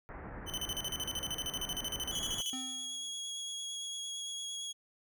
pink low-pass noise, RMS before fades -45 dBFS, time 0.09-2.41 s, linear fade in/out 0 ms, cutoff 2000 Hz, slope 48 dB/octave
sawtooth tone with tremolo, 3039 Hz, F#7, 46 cents sharp, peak -31 dBFS, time 0.46-2.55 s, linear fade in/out 50 ms, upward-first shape square, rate 13 Hz, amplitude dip 80%
25% pulse tone with vibrato, 3322 Hz, G#7, in tune, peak -34 dBFS, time 2.11-4.73 s, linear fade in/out 20 ms, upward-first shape triangle, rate 8.8 Hz, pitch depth 14 cents each way
square tone with exponential decay, 260 Hz, C4, 11 cents flat, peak -39 dBFS, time 2.53-3.22 s, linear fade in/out 1 ms, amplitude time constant 150 ms
effects none

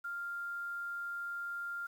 sine tone with quantisation, 1396.9 Hz, F6, in tune, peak -37 dBFS, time 0.04-1.87 s, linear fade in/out 10 ms, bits 10, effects none

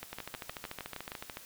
two click trains, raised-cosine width 0.3 ms, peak -23 / -23 dBFS, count 8 / 18, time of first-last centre 0.03-1.119 / 0.13-1.371 s, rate 6.43 / 13.7 Hz, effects white hiss -52 dBFS RMS until 1.45 s

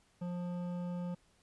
triangle tone with hard clipping, 176.6 Hz, F3, 20 cents sharp, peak -38 dBFS, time 0.21-1.15 s, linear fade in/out 10 ms, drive 15 dB, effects pink hiss -70 dBFS RMS until 1.42 s + resampled to 24000 Hz

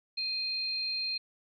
sine tone pair together, 2489 / 4186 Hz, D#7 / C8, 0 / 0 cents, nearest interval major sixth, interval 900 cents, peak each -39 / -31 dBFS, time 0.17-1.18 s, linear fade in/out 10 ms, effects none

